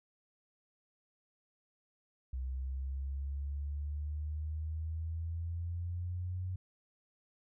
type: exponential sweep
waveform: sine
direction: up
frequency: 64 to 92.5 Hz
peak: -35 dBFS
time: 2.33-6.56 s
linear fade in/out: 5 ms
effects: none